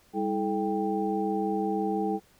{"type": "tone cluster", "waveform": "sine", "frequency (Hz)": [200.5, 324.3, 430.3, 788], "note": ["G3", "E4", "A4", "G5"], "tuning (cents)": [39, -28, -39, 9], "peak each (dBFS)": -31, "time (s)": [0.13, 2.2], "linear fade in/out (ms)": 50, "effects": ["pink hiss -61 dBFS RMS until 2.39 s"]}